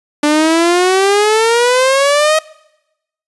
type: exponential sweep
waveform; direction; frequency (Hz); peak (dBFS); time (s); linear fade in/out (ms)
sawtooth; up; 293.1 to 634; -5; 0.23-2.39; 5
effects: noise-tail reverb RT60 0.9 s tail -23 dB re dry + resampled to 24000 Hz